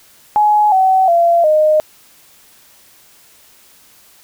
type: tone with pitch steps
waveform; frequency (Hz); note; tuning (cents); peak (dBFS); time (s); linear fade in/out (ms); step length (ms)
sine; 841 / 758 / 683.1 / 615.6; G#5 / F#5 / F5 / D#5; +22 / +42 / -38 / -19; -8; 0.36-1.8; 0; 360
effects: white hiss -47 dBFS RMS until 4.23 s